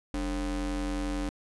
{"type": "ring-modulated tone", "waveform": "square", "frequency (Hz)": 123.47, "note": "B2", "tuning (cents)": 0, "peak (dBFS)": -27, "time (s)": [0.14, 1.29], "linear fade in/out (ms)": 0, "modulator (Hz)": 169, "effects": ["resampled to 24000 Hz"]}